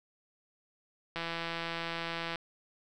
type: click train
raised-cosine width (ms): 0.3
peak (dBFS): -20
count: 201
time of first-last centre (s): 1.16-2.358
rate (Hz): 167
effects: none